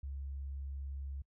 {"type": "tone", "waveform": "sine", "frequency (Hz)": 68.8, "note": "C#2", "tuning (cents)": -12, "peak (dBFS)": -39, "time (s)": [0.03, 1.22], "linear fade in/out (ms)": 5, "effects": ["noise-tail reverb RT60 0.1 s tail -25 dB re dry"]}